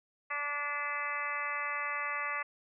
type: harmonic tone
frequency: 290 Hz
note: D4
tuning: 22 cents flat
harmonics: 2 / 3 / 4 / 5 / 6 / 7 / 8 / 9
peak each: -47 / -46 / -37 / -44 / -41 / -37 / -46 / -43 dBFS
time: 0.3-2.43 s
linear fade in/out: 10 ms
effects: none